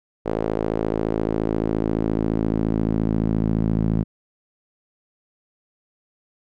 sawtooth tone with band-pass filter sweep, 54.4 Hz, A1, 19 cents flat, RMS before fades -22 dBFS, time 0.25-4.04 s, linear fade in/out 20 ms, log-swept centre 470 to 190 Hz, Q 1.6, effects none

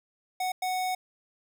square tone bursts at uneven times, 740 Hz, F#5, in tune, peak -28 dBFS, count 2, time 0.4-0.52 / 0.62-0.95 s, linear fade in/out 5 ms, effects none

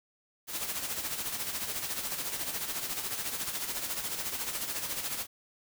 white noise with tremolo, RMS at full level -33 dBFS, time 0.47-5.27 s, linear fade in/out 50 ms, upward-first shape sine, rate 14 Hz, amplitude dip 55%, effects none

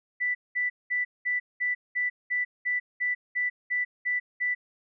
sine tone bursts, 1978 Hz, B6, 2 cents sharp, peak -24 dBFS, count 13, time 0.2-4.55 s, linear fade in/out 20 ms, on 150 ms, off 200 ms, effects none

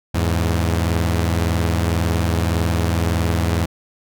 sawtooth tone pair together, 83 / 104.82 Hz, E2 / G#2, +12 / +16 cents, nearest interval major third, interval 404 cents, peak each -14 / -18 dBFS, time 0.14-3.66 s, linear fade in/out 10 ms, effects none

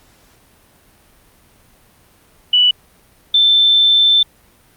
sine tone pair in turn, 2960 / 3544 Hz, F#7 / A7, 0 / +12 cents, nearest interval minor third, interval 312 cents, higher second, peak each -8 dBFS, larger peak neither, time 2.53-2.71 / 3.34-4.23 s, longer second, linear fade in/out 5 ms, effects pink hiss -51 dBFS RMS until 4.76 s + Opus 48 kbps

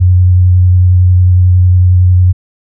sine tone with vibrato, 90.6 Hz, F#2, 36 cents flat, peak -3 dBFS, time 0-2.33 s, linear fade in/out 20 ms, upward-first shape triangle, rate 11 Hz, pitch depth 20 cents each way, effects none

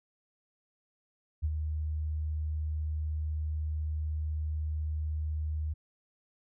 sine tone with ADSR envelope, 77 Hz, D#2, 17 cents flat, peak -25 dBFS, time 1.42-5.74 s, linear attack 26 ms, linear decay 45 ms, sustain -5 dB, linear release 15 ms, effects none

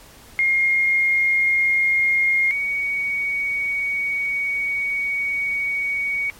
sine tone pair in turn, 2134 / 2243 Hz, C7 / C#7, +34 / +20 cents, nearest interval minor second, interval 86 cents, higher second, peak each -15 / -20 dBFS, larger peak first, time 0.39-2.51 / 2.51-6.3 s, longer second, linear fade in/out 0 ms, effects pink hiss -46 dBFS RMS until 6.39 s + MP3 64 kbps

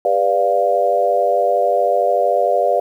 sine chord, G dominant seventh, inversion none, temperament equal with one note detuned, 400.9 / 493.9 / 587.3 / 698.5 Hz, G4 / B4 / D5 / F5, +39 / 0 / 0 / 0 cents, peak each -23 / -19 / -17 / -17 dBFS, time 0.05-2.8 s, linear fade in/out 2 ms, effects 8-bit

